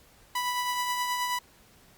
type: tone with tremolo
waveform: sawtooth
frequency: 987.8 Hz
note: B5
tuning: in tune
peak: -22 dBFS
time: 0.35-1.39 s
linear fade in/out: 5 ms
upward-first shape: triangle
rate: 9.4 Hz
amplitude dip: 40%
effects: pink hiss -58 dBFS RMS until 1.97 s + Opus 48 kbps